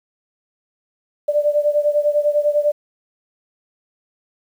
sine beating tone pair, 587.3 / 597.3 Hz, D5 / D5, 0 / +29 cents, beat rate 10 Hz, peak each -16 / -19 dBFS, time 1.28-2.72 s, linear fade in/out 10 ms, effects 8-bit

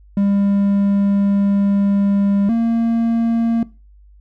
triangle tone pair in turn, 200 / 230.1 Hz, G3 / A#3, +35 / -22 cents, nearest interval major second, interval 243 cents, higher second, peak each -11 dBFS, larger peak neither, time 0.17-2.49 / 2.49-3.63 s, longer first, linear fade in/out 2 ms, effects noise-tail reverb RT60 0.3 s tail -20 dB re dry + added 50 Hz sine -43 dBFS peak until 4.2 s

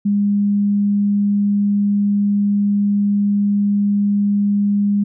sine tone, 203.3 Hz, G#3, 37 cents flat, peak -13 dBFS, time 0.05-5.04 s, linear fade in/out 10 ms, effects none

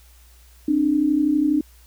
sine tone pair together, 268.2 / 300.4 Hz, C4 / D4, +43 / +39 cents, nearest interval major second, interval 196 cents, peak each -22 / -17 dBFS, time 0.68-1.61 s, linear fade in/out 5 ms, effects added 60 Hz sine -48 dBFS peak until 1.86 s + white hiss -55 dBFS RMS until 1.86 s

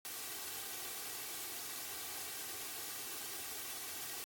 white noise with comb filter, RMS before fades -44 dBFS, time 0.05-4.24 s, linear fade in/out 0 ms, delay 2.6 ms, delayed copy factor +0.6, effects high-pass 100 Hz 12 dB/octave + AAC 64 kbps

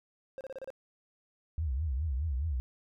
triangle tone bursts, 531 Hz, C5, 25 cents sharp, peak -36 dBFS, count 6, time 0.38-0.703 s, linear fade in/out 0 ms, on 28 ms, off 31 ms
sine tone with vibrato, 71.8 Hz, D2, 39 cents flat, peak -29 dBFS, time 1.58-2.6 s, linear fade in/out 0 ms, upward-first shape triangle, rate 4.8 Hz, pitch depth 300 cents each way
effects none

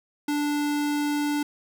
square tone, 293.1 Hz, D4, 3 cents flat, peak -24 dBFS, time 0.28-1.43 s, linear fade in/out 5 ms, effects none

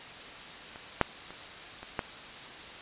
clicks, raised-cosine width 0.5 ms, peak -28 / -6 / -29 / -27 / -14 dBFS, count 5, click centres 0.759 / 1.013 / 1.306 / 1.83 / 1.992 s, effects white hiss -44 dBFS RMS until 2.81 s + resampled to 8000 Hz

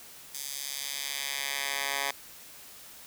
10% pulse tone with high-pass filter sweep, 139.4 Hz, C#3, 10 cents sharp, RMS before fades -34 dBFS, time 0.34-2.11 s, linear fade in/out 5 ms, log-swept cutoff 6100 to 1200 Hz, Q 0.87, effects white hiss -49 dBFS RMS until 3.06 s

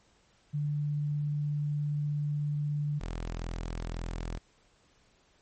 sine / sawtooth tone pair in turn, 147.2 / 41.85 Hz, D3 / E1, +4 / +27 cents, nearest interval octave + minor seventh, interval 2177 cents, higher first, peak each -28 / -30 dBFS, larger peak first, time 0.53-3 / 3-4.39 s, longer first, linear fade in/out 20 ms, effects pink hiss -66 dBFS RMS until 5.41 s + MP3 32 kbps

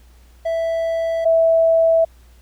triangle / sine tone pair in turn, 659.3 / 656 Hz, E5 / E5, 0 / -9 cents, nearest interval unison, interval 9 cents, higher first, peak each -16 / -11 dBFS, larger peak second, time 0.45-1.25 / 1.25-2.05 s, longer neither, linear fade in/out 10 ms, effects added 60 Hz sine -45 dBFS peak until 2.41 s + pink hiss -56 dBFS RMS until 2.41 s

